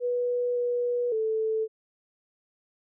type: tone with pitch steps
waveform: sine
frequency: 489.1 / 485.7 / 440 Hz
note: B4 / B4 / A4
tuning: -17 / -29 / 0 cents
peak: -24 dBFS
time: 0-1.68 s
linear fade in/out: 50 ms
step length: 560 ms
effects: none